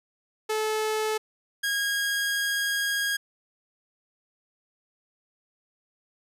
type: tone pair in turn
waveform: sawtooth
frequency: 433.2 / 1635.5 Hz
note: A4 / G#6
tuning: -27 / -27 cents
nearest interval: octave + major seventh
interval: 2300 cents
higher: second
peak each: -21 dBFS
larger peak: neither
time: 0.49-1.18 / 1.63-3.17 s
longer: second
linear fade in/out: 10 ms
effects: resampled to 32000 Hz